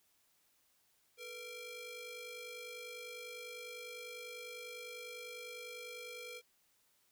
sawtooth ring-modulated tone, 930 Hz, A#5, 4 cents flat, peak -39 dBFS, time 1.17-6.42 s, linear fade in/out 50 ms, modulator 1420 Hz, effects white hiss -74 dBFS RMS until 7.11 s

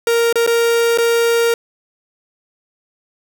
45% pulse tone with dropouts, 465.8 Hz, A#4, 1 cent flat, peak -12 dBFS, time 0.07-1.54 s, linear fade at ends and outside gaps 2 ms, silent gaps 0.327-0.356 / 0.465-0.474 / 0.976-0.984 s, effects none

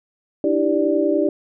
sine tone cluster, 298.8 / 329.3 / 392.1 / 586 Hz, D4 / E4 / G4 / D5, +30 / -2 / 0 / -4 cents, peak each -21 dBFS, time 0.44-1.29 s, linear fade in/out 2 ms, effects none

